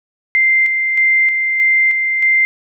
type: tone with tremolo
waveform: sine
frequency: 2089 Hz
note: C7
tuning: 3 cents flat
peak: -9 dBFS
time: 0.35-2.45 s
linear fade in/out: 0 ms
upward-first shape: square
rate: 1.6 Hz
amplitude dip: 40%
effects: none